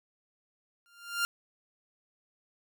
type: tone with exponential growth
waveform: sawtooth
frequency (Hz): 1396.9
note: F6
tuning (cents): 0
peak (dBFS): -21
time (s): 0.86-1.25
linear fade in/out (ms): 0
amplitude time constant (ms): 83
effects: none